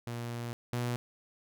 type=tone pair in turn; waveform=sawtooth; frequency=118.7 / 121.19 Hz; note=A#2 / B2; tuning=+32 / -32 cents; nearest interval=unison; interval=36 cents; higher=second; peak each=-32 / -27 dBFS; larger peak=second; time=0.07-0.53 / 0.73-0.96 s; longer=first; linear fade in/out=0 ms; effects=none